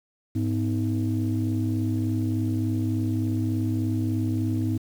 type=tone cluster; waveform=sine; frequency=104 / 252.5 / 315.9 Hz; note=G#2 / B3 / D#4; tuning=+3 / +39 / +26 cents; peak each=-24 / -27 / -28 dBFS; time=0.35-4.78 s; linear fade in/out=10 ms; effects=tanh soft clip ceiling -16 dBFS + 8-bit